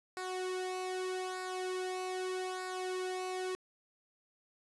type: tone with flanger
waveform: sawtooth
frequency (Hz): 370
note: F#4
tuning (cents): 0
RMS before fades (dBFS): -38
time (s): 0.17-3.55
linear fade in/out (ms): 0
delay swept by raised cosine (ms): 0.32 to 2.12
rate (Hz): 0.81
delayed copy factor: -0.7
effects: resampled to 24000 Hz + 11-bit